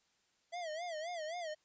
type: tone with vibrato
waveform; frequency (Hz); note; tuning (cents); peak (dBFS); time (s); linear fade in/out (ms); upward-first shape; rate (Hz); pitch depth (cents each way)
square; 660; E5; +2; -40; 0.52-1.55; 20; sine; 3.8; 140
effects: white hiss -75 dBFS RMS until 1.64 s + resampled to 16000 Hz